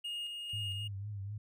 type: tone with tremolo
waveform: triangle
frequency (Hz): 2851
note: F7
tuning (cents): +35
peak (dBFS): -35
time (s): 0.04-0.88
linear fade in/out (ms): 10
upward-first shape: square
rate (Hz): 2.2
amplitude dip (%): 30
type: tone with vibrato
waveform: sine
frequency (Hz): 101.3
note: G#2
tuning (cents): -43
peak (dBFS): -38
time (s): 0.53-1.38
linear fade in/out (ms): 5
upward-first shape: triangle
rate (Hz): 4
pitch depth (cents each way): 88
effects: none